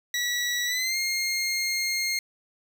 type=tone with pitch glide; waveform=20% pulse; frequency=1942 to 2130 Hz; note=B6 to C7; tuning=-30 to +30 cents; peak=-20 dBFS; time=0.14-2.19 s; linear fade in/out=2 ms; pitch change=+160 cents; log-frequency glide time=0.66-0.97 s; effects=none